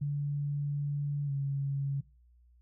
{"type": "tone with pitch glide", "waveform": "sine", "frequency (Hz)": [144.1, 138.95], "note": ["D3", "C#3"], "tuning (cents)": [-33, 4], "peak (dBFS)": -29, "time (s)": [0.01, 2.01], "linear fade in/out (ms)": 10, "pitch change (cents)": -63, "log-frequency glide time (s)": [1.26, 1.31], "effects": ["noise-tail reverb RT60 0.3 s tail -21 dB re dry", "added 60 Hz sine -59 dBFS peak until 2.61 s"]}